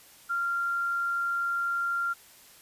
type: tone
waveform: sine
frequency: 1386 Hz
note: F6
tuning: 14 cents flat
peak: -26 dBFS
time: 0.29-2.14 s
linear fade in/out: 20 ms
effects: white hiss -54 dBFS RMS until 2.61 s + resampled to 32000 Hz